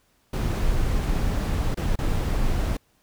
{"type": "noise with dropouts", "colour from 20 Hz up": "brown", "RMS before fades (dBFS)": -23, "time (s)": [0.33, 2.77], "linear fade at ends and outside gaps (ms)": 5, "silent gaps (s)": [[1.745, 1.771], [1.958, 1.987]], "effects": ["pink hiss -65 dBFS RMS until 3.02 s"]}